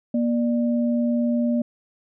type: tone pair together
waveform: sine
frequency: 237.8 / 593.7 Hz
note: A#3 / D5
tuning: +35 / +19 cents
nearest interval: octave + major third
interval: 1584 cents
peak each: -19 / -28 dBFS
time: 0.14-1.62 s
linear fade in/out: 5 ms
effects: none